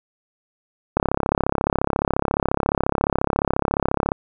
click train, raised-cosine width 1 ms, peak -4 dBFS, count 109, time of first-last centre 0.97-4.119 s, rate 34.3 Hz, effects none

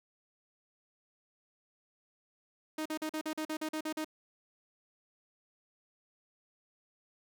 sawtooth tone bursts, 311.1 Hz, D#4, in tune, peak -30 dBFS, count 11, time 2.78-4.046 s, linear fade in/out 5 ms, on 76 ms, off 43 ms, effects none

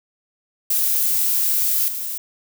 violet noise with level steps, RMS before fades -19 / -27 dBFS, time 0.7-2.18 s, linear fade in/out 5 ms, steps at 1.88 s, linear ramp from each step 2 ms, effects none

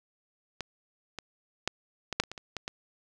clicks, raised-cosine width 0.2 ms, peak -17 / -20 / -10 / -15 / -6 / -27 / -22 / -24 / -17 / -17 dBFS, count 10, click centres 0.607 / 1.187 / 1.676 / 2.127 / 2.2 / 2.237 / 2.316 / 2.378 / 2.567 / 2.679 s, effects none

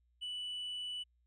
sine tone with tanh clipping, 2967 Hz, F#7, 4 cents sharp, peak -39 dBFS, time 0.21-1.04 s, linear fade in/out 20 ms, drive 1 dB, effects added 60 Hz sine -70 dBFS peak until 1.26 s

